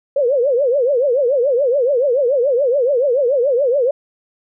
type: tone with vibrato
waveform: sine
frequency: 523.3 Hz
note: C5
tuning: in tune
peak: -12 dBFS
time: 0.16-3.91 s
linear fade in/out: 5 ms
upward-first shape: triangle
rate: 7 Hz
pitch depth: 240 cents each way
effects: none